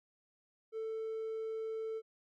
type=tone; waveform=triangle; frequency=443.4 Hz; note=A4; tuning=13 cents sharp; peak=-34 dBFS; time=0.72-2.02 s; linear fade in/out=50 ms; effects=tanh soft clip ceiling -31 dBFS